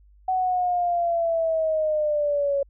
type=linear sweep; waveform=sine; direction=down; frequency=751 to 554.4 Hz; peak=-20 dBFS; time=0.28-2.63 s; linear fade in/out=5 ms; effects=added 50 Hz sine -51 dBFS peak until 2.69 s